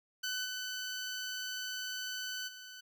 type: tone with level steps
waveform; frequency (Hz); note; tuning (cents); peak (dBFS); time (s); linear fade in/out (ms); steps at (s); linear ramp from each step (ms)
15% pulse; 1506; F#6; +30; -28 / -31 / -41; 0.23-2.81; 10; 0.44 / 2.47; 20
effects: none